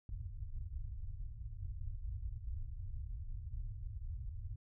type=low-pass noise; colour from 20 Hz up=pink; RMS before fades=-43 dBFS; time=0.09-4.56 s; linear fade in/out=2 ms; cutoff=110 Hz; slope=48 dB/octave; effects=none